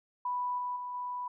sine tone with level steps, 987.8 Hz, B5, in tune, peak -30 / -32 / -36 / -34 dBFS, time 0.25-1.28 s, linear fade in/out 5 ms, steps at 0.58 / 0.76 / 0.94 s, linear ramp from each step 5 ms, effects none

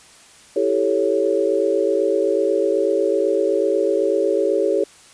sine chord, A dominant seventh, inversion second, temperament equal, 329.6 / 392 / 440 / 554.4 Hz, E4 / G4 / A4 / C#5, 0 / 0 / 0 / 0 cents, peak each -24 / -20 / -21 / -21 dBFS, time 0.56-4.84 s, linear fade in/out 5 ms, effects white hiss -47 dBFS RMS until 5.13 s + resampled to 22050 Hz

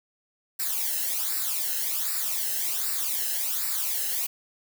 blue noise with flanger, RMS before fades -28 dBFS, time 0.59-4.27 s, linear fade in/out 10 ms, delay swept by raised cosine 0.31 to 0.87 ms, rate 1.3 Hz, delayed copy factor -0.75, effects none

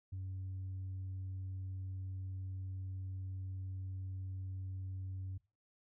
sine tone, 94.4 Hz, F#2, 35 cents sharp, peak -38 dBFS, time 0.12-5.38 s, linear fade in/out 10 ms, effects noise-tail reverb RT60 0.3 s tail -22 dB re dry + tanh soft clip ceiling -38 dBFS

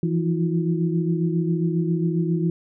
sine tone cluster, 165.9 / 173.3 / 321.5 / 356 Hz, E3 / F3 / E4 / F4, +11 / -13 / -43 / +33 cents, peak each -21 / -29 / -28 / -28 dBFS, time 0.03-2.5 s, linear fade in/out 2 ms, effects none

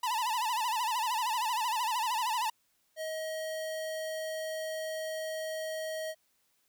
45% pulse tone with vibrato, 932.3 Hz, A#5, in tune, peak -29 dBFS, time 0.03-2.5 s, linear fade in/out 5 ms, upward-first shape sine, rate 13 Hz, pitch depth 140 cents each way
square tone, 633 Hz, D#5, 30 cents sharp, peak -35 dBFS, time 2.96-6.15 s, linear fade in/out 50 ms
effects white hiss -73 dBFS RMS until 6.68 s

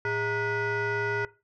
sine tone with frequency modulation, 932.3 Hz, A#5, in tune, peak -24 dBFS, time 0.05-1.25 s, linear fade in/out 2 ms, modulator 522 Hz, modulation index 1.8, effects noise-tail reverb RT60 0.3 s tail -20 dB re dry + tanh soft clip ceiling -24 dBFS

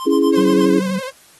square tone with tremolo, 1046.5 Hz, C6, in tune, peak -24 dBFS, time 0-0.7 s, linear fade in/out 0 ms, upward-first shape sine, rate 8.4 Hz, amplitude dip 95%
sine chord, C# minor, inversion none, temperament equal, 277.2 / 329.6 / 415.3 Hz, C#4 / E4 / G#4, 0 / 0 / 0 cents, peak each -16 / -16 / -16 dBFS, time 0.06-0.8 s, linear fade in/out 10 ms
sawtooth tone with vibrato, 523.3 Hz, C5, in tune, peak -22 dBFS, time 0.32-1.11 s, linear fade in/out 20 ms, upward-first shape triangle, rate 12 Hz, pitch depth 77 cents each way
sine tone, 190 Hz, F#3, 46 cents sharp, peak -18 dBFS, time 0.37-0.99 s, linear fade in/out 10 ms
effects white hiss -48 dBFS RMS until 1.39 s + AAC 32 kbps

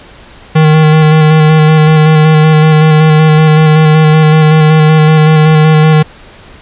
square tone with vibrato, 155.56 Hz, D#3, in tune, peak -3 dBFS, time 0.55-6.03 s, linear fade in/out 10 ms, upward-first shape square, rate 5.3 Hz, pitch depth 17 cents each way, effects pink hiss -35 dBFS RMS until 6.61 s + resampled to 8000 Hz

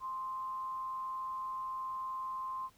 sine tone with amplitude modulation, 1046.5 Hz, C6, in tune, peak -35 dBFS, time 0-2.7 s, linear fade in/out 50 ms, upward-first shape sine, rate 195 Hz, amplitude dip 30%, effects pink hiss -66 dBFS RMS until 2.77 s

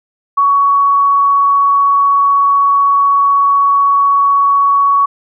sine tone, 1121 Hz, C#6, 19 cents sharp, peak -7 dBFS, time 0.37-5.06 s, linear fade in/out 10 ms, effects none

